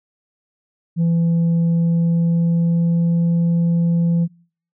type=tone with pitch glide; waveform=sine; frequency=167.8 to 169.46 Hz; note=E3 to E3; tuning=+31 to +48 cents; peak=-11 dBFS; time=0.96-4.28 s; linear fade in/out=50 ms; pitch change=+17 cents; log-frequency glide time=1.64-3.3 s; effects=noise-tail reverb RT60 0.5 s tail -26 dB re dry + tanh soft clip ceiling -13 dBFS